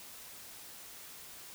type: silence
effects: white hiss -50 dBFS RMS until 1.54 s